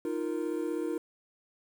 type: chord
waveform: triangle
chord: Eb suspended second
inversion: none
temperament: equal with one note detuned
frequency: 311.1 / 347.2 / 466.2 Hz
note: Eb4 / F4 / Bb4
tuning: 0 / -10 / 0 cents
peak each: -32 / -32 / -34 dBFS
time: 0.05-0.98 s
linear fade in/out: 2 ms
effects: 9-bit